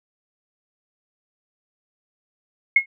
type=tone with exponential decay; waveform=sine; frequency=2165 Hz; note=C#7; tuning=41 cents flat; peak=-7 dBFS; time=2.76-2.86 s; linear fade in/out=5 ms; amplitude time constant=20 ms; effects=none